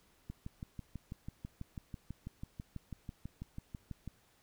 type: click train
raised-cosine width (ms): 5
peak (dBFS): -30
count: 24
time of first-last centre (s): 0.3-4.077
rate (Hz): 6.09
effects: pink hiss -69 dBFS RMS until 4.42 s